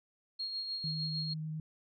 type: tone with tremolo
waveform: sine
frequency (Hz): 4267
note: C8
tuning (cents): +33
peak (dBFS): -34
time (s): 0.39-1.34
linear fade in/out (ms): 10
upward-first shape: sine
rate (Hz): 6.6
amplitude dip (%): 40
type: tone with vibrato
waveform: sine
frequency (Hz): 156.2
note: D#3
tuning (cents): +7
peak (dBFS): -36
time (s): 0.84-1.6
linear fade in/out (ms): 2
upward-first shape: triangle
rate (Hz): 10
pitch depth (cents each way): 12
effects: none